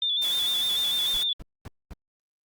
sine tone with vibrato, 3520 Hz, A7, in tune, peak -23 dBFS, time 0.02-1.33 s, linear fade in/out 2 ms, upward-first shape square, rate 6.7 Hz, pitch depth 40 cents each way
white noise, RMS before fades -36 dBFS, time 0.22-1.23 s, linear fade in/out 2 ms
brown noise bursts, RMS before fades -38 dBFS, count 4, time 1.14-1.934 s, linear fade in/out 0 ms, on 26 ms, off 230 ms
effects Opus 48 kbps

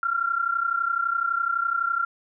sine tone pair together, 1365 / 1396.9 Hz, F6 / F6, -40 / 0 cents, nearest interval unison, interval 40 cents, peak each -24 / -26 dBFS, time 0.03-2.05 s, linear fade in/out 2 ms, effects none

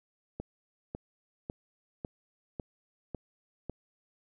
click train, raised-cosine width 2 ms, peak -23 dBFS, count 7, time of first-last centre 0.4-3.697 s, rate 1.82 Hz, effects none

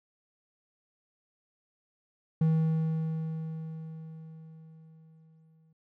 triangle tone with exponential decay, 160 Hz, D#3, 49 cents sharp, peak -19 dBFS, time 2.41-5.73 s, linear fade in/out 5 ms, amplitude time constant 720 ms, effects none

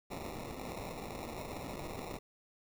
blue noise with sample-and-hold, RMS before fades -43 dBFS, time 0.1-2.19 s, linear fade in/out 10 ms, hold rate 1575 Hz, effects none

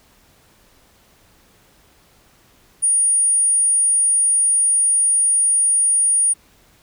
sine tone, 9550 Hz, D9, 28 cents sharp, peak -12 dBFS, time 2.82-6.34 s, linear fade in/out 20 ms, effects tanh soft clip ceiling -8 dBFS + pink hiss -54 dBFS RMS until 6.82 s

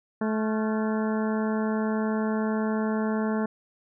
harmonic tone with a mistuned harmonic, 217.3 Hz, A3, 21 cents flat, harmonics 1 / 2 / 3 / 4 / 5 / 6 / 7 / 8, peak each -25 / -31 / -35 / -37 / -39 / -41 / -42 / -43 dBFS, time 0.21-3.46 s, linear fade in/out 5 ms, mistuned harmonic 6, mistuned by +100 cents, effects none

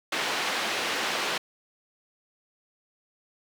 white band-pass noise, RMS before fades -29 dBFS, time 0.12-1.38 s, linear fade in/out 5 ms, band 270 to 3100 Hz, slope 12 dB/octave, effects none

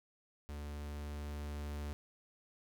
45% pulse tone with level ramp, 73.42 Hz, D2, in tune, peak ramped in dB -42 to -39 dBFS, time 0.49-1.93 s, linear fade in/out 0 ms, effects none

